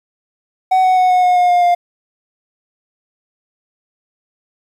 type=tone with pitch steps; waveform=triangle; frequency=750 / 743.1 / 736.3 / 729.5 / 722.8 / 716.1 / 709.5 / 703 Hz; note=F#5 / F#5 / F#5 / F#5 / F#5 / F5 / F5 / F5; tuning=+23 / +7 / -9 / -25 / -41 / +43 / +27 / +11 cents; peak=-7 dBFS; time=0.71-1.75 s; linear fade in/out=10 ms; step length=130 ms; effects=8-bit